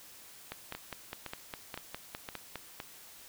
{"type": "two click trains", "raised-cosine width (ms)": 0.3, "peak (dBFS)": [-22, -23], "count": [11, 5], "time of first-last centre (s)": [[0.52, 2.557], [0.75, 2.801]], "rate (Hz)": [4.91, 1.95], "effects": ["white hiss -53 dBFS RMS until 3.28 s"]}